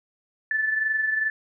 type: tone pair together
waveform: sine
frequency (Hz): 1749 / 1771.4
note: A6 / A6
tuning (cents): -11 / +11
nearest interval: unison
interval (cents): 22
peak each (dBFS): -22 / -31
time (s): 0.51-1.3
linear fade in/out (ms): 2
effects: none